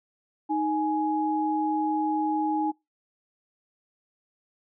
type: tone pair together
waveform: sine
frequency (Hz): 311.1 / 835.6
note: D#4 / G#5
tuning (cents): 0 / +10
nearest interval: octave + perfect fourth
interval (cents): 1710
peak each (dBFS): -26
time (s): 0.49-2.72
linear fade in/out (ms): 20
effects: noise-tail reverb RT60 0.2 s tail -24 dB re dry